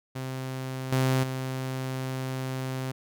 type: tone with level steps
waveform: sawtooth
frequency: 130.81 Hz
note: C3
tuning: in tune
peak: -28 / -18 / -26 dBFS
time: 0.15-2.92 s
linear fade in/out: 10 ms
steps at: 0.92 / 1.23 s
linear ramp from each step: 5 ms
effects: none